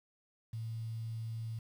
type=tone with quantisation; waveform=sine; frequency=112.9 Hz; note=A2; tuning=45 cents sharp; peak=-37 dBFS; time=0.53-1.59 s; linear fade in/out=5 ms; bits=10; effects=none